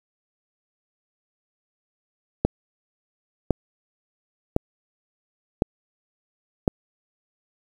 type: click train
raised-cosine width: 2 ms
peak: -4 dBFS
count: 5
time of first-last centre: 2.45-6.678 s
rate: 0.946 Hz
effects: 7-bit